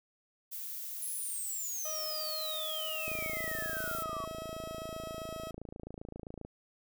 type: noise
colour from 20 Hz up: violet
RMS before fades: -41 dBFS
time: 0.51-4.04 s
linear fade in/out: 20 ms
type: exponential sweep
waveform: sine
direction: down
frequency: 11000 to 1108.7 Hz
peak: -37 dBFS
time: 1.02-4.25 s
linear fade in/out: 2 ms
type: tone with pitch glide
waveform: 30% pulse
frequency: 622.3 to 643.5 Hz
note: D#5 to E5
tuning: 0 to -42 cents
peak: -38 dBFS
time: 1.85-5.51 s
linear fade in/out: 5 ms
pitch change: +58 cents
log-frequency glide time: 2.32-3.9 s
type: click train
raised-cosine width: 2 ms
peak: -30 dBFS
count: 94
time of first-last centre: 3.08-6.45 s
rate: 27.6 Hz
effects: none